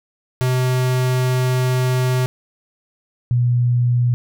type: tone pair in turn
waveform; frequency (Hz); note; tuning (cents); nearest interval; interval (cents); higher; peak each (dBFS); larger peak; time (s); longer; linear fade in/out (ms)
square / sine; 127.5 / 121.8; C3 / B2; -44 / -24; minor second; 80; first; -16 / -13; second; 0.41-2.26 / 3.31-4.14; first; 0
effects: none